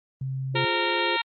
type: tone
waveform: sine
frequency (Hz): 132.9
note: C3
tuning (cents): +27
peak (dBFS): -27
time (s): 0.21-0.65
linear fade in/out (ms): 5
type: chord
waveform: sine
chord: F minor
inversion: none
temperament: just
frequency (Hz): 349.2 / 419.1 / 523.8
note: F4 / Ab4 / C5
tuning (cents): 0 / +16 / +2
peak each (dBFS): -30 / -33 / -32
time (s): 0.54-1.17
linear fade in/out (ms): 10
type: harmonic tone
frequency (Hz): 462.1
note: A#4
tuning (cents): -15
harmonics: 2 / 3 / 4 / 5 / 6 / 7 / 8 / 9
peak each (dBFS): -28 / -33 / -31 / -31 / -32 / -33 / -33 / -38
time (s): 0.55-1.22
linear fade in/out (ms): 10
effects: Opus 24 kbps